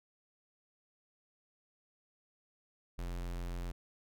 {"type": "tone", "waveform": "square", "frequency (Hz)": 43.65, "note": "F1", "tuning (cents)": 0, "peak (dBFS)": -38, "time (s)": [2.98, 3.72], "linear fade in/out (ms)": 10, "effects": []}